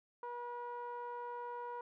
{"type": "tone with low-pass filter", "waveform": "sawtooth", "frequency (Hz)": 482.3, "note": "B4", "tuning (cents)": -41, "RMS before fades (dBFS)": -44, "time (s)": [0.23, 1.81], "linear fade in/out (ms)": 2, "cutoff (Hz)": 1100, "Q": 5.8, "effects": []}